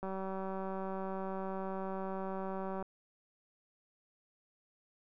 click train, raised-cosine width 1 ms, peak -27 dBFS, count 535, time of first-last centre 0.03-2.826 s, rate 191 Hz, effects none

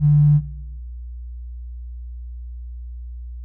triangle tone with tanh clipping, 147.6 Hz, D3, 9 cents sharp, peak -10 dBFS, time 0-0.41 s, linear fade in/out 50 ms, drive 3 dB, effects noise-tail reverb RT60 1.0 s tail -19 dB re dry + added 60 Hz sine -30 dBFS peak until 3.44 s

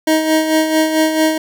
25% pulse tone with tremolo, 315 Hz, D#4, 21 cents sharp, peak -6 dBFS, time 0.07-1.38 s, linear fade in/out 5 ms, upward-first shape sine, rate 4.5 Hz, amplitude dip 55%, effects none

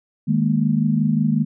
sine chord, D# suspended fourth, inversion none, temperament equal, 155.56 / 207.7 / 233.1 Hz, D#3 / G#3 / A#3, 0 / 0 / 0 cents, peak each -20 dBFS, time 0.27-1.45 s, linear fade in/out 20 ms, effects none

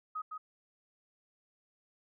sine tone with echo, 1259 Hz, D#6, 20 cents sharp, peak -35 dBFS, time 0.15-0.22 s, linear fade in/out 10 ms, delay 160 ms, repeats 1, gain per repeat -4 dB, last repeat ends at 0.38 s, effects none

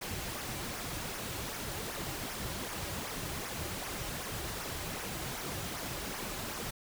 pink noise with flanger, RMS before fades -39 dBFS, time 0.01-6.71 s, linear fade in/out 10 ms, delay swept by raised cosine 0.24 to 4.54 ms, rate 2.6 Hz, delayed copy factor -0.55, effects none

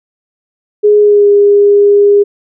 sine tone with pitch glide, 417.1 to 407.1 Hz, G#4 to G#4, +7 to -35 cents, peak -3 dBFS, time 0.83-2.24 s, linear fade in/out 20 ms, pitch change -42 cents, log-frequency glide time 1-1.28 s, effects none

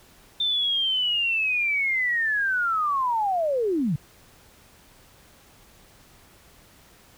sine linear sweep, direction down, 3587 to 131.5 Hz, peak -21 dBFS, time 0.4-3.96 s, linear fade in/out 5 ms, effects pink hiss -54 dBFS RMS until 7.17 s

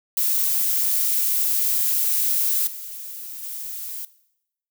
violet noise with level steps, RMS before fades -21 / -35 / -32 dBFS, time 0.17-4.05 s, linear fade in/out 2 ms, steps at 2.67 / 3.43 s, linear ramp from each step 2 ms, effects noise-tail reverb RT60 0.8 s tail -18 dB re dry

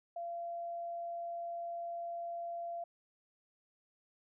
sine tone, 685 Hz, F5, 34 cents flat, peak -38 dBFS, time 0.16-2.84 s, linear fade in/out 5 ms, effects none

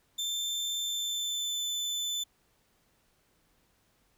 30% pulse tone with pitch glide, 3558 to 3517 Hz, A7 to A7, +19 to -1 cents, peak -28 dBFS, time 0.18-2.24 s, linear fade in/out 10 ms, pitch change -20 cents, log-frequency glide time 0.79-1.65 s, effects pink hiss -70 dBFS RMS until 4.17 s

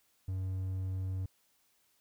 triangle tone, 94 Hz, F#2, 28 cents sharp, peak -31 dBFS, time 0.28-1.26 s, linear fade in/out 5 ms, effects white hiss -72 dBFS RMS until 2 s

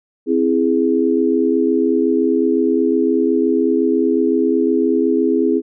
sine chord, C augmented, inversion none, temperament equal, 261.6 / 329.6 / 415.3 Hz, C4 / E4 / G#4, 0 / 0 / 0 cents, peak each -17 dBFS, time 0.26-5.62 s, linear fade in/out 50 ms, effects none

